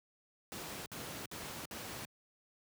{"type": "noise bursts", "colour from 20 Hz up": "pink", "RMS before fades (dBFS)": -44, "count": 4, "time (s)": [0.52, 2.051], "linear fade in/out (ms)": 0, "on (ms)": 340, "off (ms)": 57, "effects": ["high-pass 100 Hz 12 dB/octave"]}